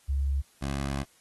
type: tone pair in turn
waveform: sine / 15% pulse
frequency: 69 / 69 Hz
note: C#2 / C#2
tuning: -7 / -7 cents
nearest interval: unison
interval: 0 cents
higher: neither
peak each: -24 / -23 dBFS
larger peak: second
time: 0.08-0.42 / 0.61-1.04 s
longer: second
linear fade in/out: 20 ms
effects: white hiss -62 dBFS RMS until 1.2 s + AAC 32 kbps